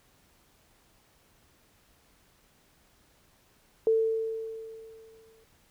sine tone with exponential decay, 446.5 Hz, A4, 25 cents sharp, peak -19 dBFS, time 3.87-5.44 s, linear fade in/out 1 ms, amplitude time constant 340 ms, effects pink hiss -64 dBFS RMS until 5.7 s

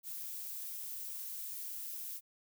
violet noise, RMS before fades -43 dBFS, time 0.03-2.21 s, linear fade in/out 50 ms, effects none

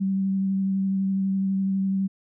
sine tone with vibrato, 193.1 Hz, G3, 26 cents flat, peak -21 dBFS, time 0-2.08 s, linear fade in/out 20 ms, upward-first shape sine, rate 12 Hz, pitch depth 13 cents each way, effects none

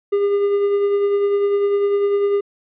triangle tone with tremolo, 404 Hz, G#4, 48 cents flat, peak -11 dBFS, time 0.12-2.41 s, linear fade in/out 10 ms, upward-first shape triangle, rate 10 Hz, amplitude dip 40%, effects resampled to 8000 Hz

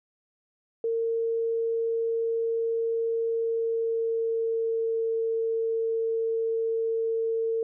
sine tone with pitch glide, 457.1 to 452.6 Hz, A#4 to A4, -34 to +49 cents, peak -24 dBFS, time 0.84-7.63 s, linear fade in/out 2 ms, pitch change -17 cents, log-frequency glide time 3.3-5.11 s, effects none

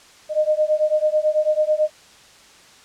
sine beating tone pair, 609 / 618.1 Hz, D#5 / D#5, -37 / -12 cents, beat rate 9.1 Hz, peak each -19 dBFS, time 0.29-1.9 s, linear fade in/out 50 ms, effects white hiss -48 dBFS RMS until 2.84 s + low-pass 7000 Hz 12 dB/octave

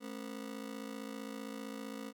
30% pulse ring-modulated tone, 243.8 Hz, B3, 22 cents flat, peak -36 dBFS, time 0-2.13 s, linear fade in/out 50 ms, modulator 27.7 Hz, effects none

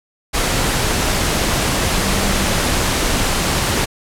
sine tone in noise, 196 Hz, G3, in tune, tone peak -25 dBFS, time 1.96-2.57 s, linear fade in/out 20 ms, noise pink, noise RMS -17 dBFS, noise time 0.33-3.86 s, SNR -11 dB, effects low-pass 11000 Hz 12 dB/octave

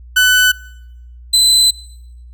30% pulse tone pair in turn, 1499 / 4032 Hz, F#6 / B7, +22 / +35 cents, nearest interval octave + perfect fourth, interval 1713 cents, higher second, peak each -5 dBFS, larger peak neither, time 0.16-0.52 / 1.33-1.71 s, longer second, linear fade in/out 10 ms, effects noise-tail reverb RT60 0.9 s tail -24 dB re dry + added 60 Hz sine -34 dBFS peak until 2.33 s

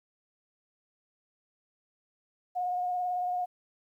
sine tone with vibrato, 721 Hz, F#5, 45 cents flat, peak -28 dBFS, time 2.55-3.46 s, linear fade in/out 20 ms, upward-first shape sine, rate 18 Hz, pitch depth 19 cents each way, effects 11-bit

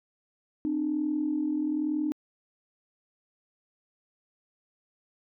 sine tone pair together, 261.6 / 302.6 Hz, C4 / D#4, 0 / -48 cents, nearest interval minor third, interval 252 cents, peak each -32 / -26 dBFS, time 0.65-2.12 s, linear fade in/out 0 ms, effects tanh soft clip ceiling -18 dBFS

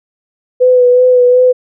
sine tone with vibrato, 498.9 Hz, B4, 17 cents sharp, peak -4 dBFS, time 0.6-1.53 s, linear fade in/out 20 ms, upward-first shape sine, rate 2.7 Hz, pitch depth 24 cents each way, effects none

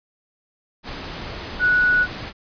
sine tone in noise, 1471 Hz, F#6, 11 cents flat, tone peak -14 dBFS, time 1.59-2.07 s, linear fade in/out 50 ms, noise pink, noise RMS -32 dBFS, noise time 0.83-2.33 s, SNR +15 dB, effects resampled to 11025 Hz

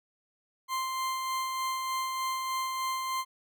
40% pulse tone with tremolo, 1046.5 Hz, C6, in tune, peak -28 dBFS, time 0.68-3.25 s, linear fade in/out 50 ms, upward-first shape sine, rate 3.3 Hz, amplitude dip 30%, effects none

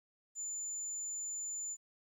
sine tone, 7040 Hz, A8, in tune, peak -36 dBFS, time 0.35-1.77 s, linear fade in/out 50 ms, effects tanh soft clip ceiling -36 dBFS + 12-bit

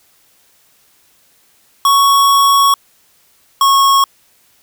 square tone pair in turn, 1112 / 1097.3 Hz, C#6 / C#6, +5 / -18 cents, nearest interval unison, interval 23 cents, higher first, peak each -8 dBFS, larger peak neither, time 1.85-2.74 / 3.61-4.04 s, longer first, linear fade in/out 2 ms, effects white hiss -53 dBFS RMS until 4.62 s

